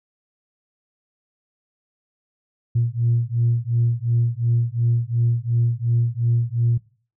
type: beating tone pair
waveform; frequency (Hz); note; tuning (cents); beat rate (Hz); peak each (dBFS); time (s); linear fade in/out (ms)
sine; 116.54 / 119.34; A#2 / A#2; 0 / +41; 2.8; -20; 2.75-6.78; 10
effects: noise-tail reverb RT60 0.4 s tail -19 dB re dry + tanh soft clip ceiling -11 dBFS